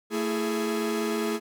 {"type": "tone cluster", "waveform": "45% pulse", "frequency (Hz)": [223.9, 332.1, 418.1], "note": ["A3", "E4", "G#4"], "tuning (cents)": [30, 13, 12], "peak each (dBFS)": [-30, -32, -29], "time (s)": [0.1, 1.4], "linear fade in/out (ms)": 50, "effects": []}